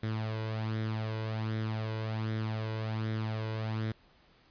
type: tone with flanger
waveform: sawtooth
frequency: 110 Hz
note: A2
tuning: in tune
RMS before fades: -34 dBFS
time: 0.03-3.92 s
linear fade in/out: 5 ms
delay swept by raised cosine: 0.54 to 2.04 ms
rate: 1.3 Hz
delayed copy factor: +0.55
effects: pink hiss -63 dBFS RMS until 4.5 s + resampled to 11025 Hz